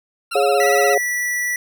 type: tone with vibrato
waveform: 20% pulse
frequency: 1327 Hz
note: E6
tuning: 11 cents sharp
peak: -19 dBFS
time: 0.31-0.95 s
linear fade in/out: 10 ms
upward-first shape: sine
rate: 17 Hz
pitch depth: 74 cents each way
type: chord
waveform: sine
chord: Db major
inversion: second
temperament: equal with one note detuned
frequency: 415.3 / 554.4 / 711.1 Hz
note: Ab4 / Db5 / F5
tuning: 0 / 0 / +31 cents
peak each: -18 dBFS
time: 0.35-0.98 s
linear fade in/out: 5 ms
type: tone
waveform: square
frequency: 1956 Hz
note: B6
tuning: 17 cents flat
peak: -20 dBFS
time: 0.6-1.56 s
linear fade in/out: 2 ms
effects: none